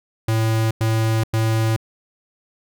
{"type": "tone bursts", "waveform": "square", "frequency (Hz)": 111.6, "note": "A2", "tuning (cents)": 25, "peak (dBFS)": -17, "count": 3, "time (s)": [0.28, 1.764], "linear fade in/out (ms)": 5, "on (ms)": 430, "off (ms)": 97, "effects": []}